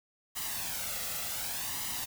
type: noise with flanger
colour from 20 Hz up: white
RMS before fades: -36 dBFS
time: 0.35-2.06 s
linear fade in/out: 20 ms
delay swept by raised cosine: 1 to 1.53 ms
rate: 0.67 Hz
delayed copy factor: +0.6
effects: none